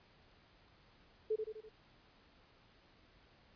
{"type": "tone with echo", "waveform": "sine", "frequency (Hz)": 434.7, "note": "A4", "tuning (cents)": -21, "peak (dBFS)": -31, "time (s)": [1.3, 1.36], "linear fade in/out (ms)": 10, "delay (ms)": 83, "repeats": 4, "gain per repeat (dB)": -5, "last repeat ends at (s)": 1.692, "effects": ["pink hiss -66 dBFS RMS until 3.55 s", "resampled to 11025 Hz"]}